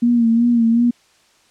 sine tone with vibrato, 233.8 Hz, A#3, 5 cents sharp, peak -11 dBFS, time 0.02-0.91 s, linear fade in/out 10 ms, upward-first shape sine, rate 2.7 Hz, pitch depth 50 cents each way, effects white hiss -55 dBFS RMS until 1.5 s + low-pass 7000 Hz 12 dB/octave

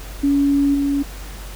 sine tone with level steps, 281.8 Hz, C#4, 29 cents sharp, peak -13 / -16 dBFS, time 0.23-1.03 s, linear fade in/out 10 ms, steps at 0.74 s, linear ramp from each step 10 ms, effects added 48 Hz sine -31 dBFS peak until 1.55 s + pink hiss -38 dBFS RMS until 1.55 s

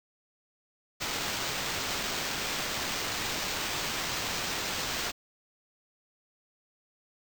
violet noise with sample-and-hold, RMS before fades -33 dBFS, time 1-5.12 s, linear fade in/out 20 ms, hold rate 11025 Hz, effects none

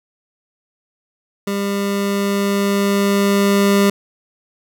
25% pulse tone with level ramp, 200 Hz, G3, 35 cents sharp, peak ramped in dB -15 to -7 dBFS, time 1.47-3.9 s, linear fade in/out 5 ms, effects none

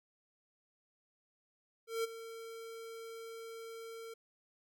square tone with ADSR envelope, 454.6 Hz, A#4, 43 cents flat, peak -32 dBFS, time 1.87-4.14 s, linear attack 170 ms, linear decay 19 ms, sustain -14 dB, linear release 6 ms, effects none

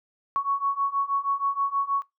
sine beating tone pair, 1108.7 / 1115 Hz, C#6 / C#6, 0 / +10 cents, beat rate 6.3 Hz, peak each -27 / -25 dBFS, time 0.36-2.02 s, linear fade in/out 0 ms, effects noise-tail reverb RT60 0.2 s tail -22 dB re dry

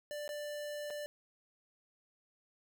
square tone with dropouts, 590 Hz, D5, 8 cents sharp, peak -40 dBFS, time 0.11-1.06 s, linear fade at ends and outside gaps 0 ms, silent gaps 0.278-0.291 / 0.902-0.906 s, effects none

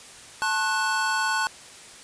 square chord, F# minor, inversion first, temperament equal with one note detuned, 880 / 1082.2 / 1480 Hz, A5 / C#6 / F#6, 0 / -42 / 0 cents, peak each -28 / -30 / -26 dBFS, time 0.42-1.47 s, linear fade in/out 0 ms, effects white hiss -45 dBFS RMS until 2.03 s + resampled to 22050 Hz

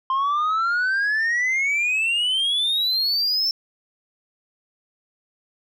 sine exponential sweep, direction up, 1046.5 to 5400 Hz, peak -16 dBFS, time 0.1-3.51 s, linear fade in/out 2 ms, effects tanh soft clip ceiling -18 dBFS

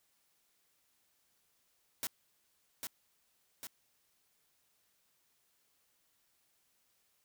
white noise with echo, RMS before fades -37 dBFS, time 2.03-2.07 s, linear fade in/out 0 ms, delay 800 ms, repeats 2, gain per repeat -4 dB, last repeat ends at 3.67 s, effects white hiss -75 dBFS RMS until 7.24 s

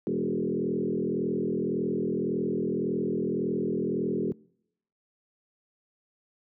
sine tone with frequency modulation, 300.8 Hz, D4, 42 cents sharp, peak -25 dBFS, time 0.07-4.32 s, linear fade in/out 0 ms, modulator 41.8 Hz, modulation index 3.2, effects noise-tail reverb RT60 0.8 s tail -26 dB re dry + high-pass 100 Hz 12 dB/octave

